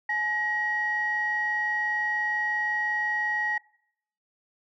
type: tone pair together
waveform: sine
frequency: 848 / 1897.1 Hz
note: G#5 / A#6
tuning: +36 / +30 cents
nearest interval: octave + major second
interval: 1394 cents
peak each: -31 / -25 dBFS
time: 0.09-3.58 s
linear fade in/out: 5 ms
effects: noise-tail reverb RT60 0.7 s tail -23 dB re dry + tanh soft clip ceiling -18 dBFS